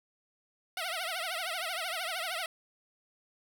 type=tone with vibrato; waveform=10% pulse; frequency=694 Hz; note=F5; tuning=11 cents flat; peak=-25 dBFS; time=0.77-2.46 s; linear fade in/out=2 ms; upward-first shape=triangle; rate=13 Hz; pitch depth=190 cents each way; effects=none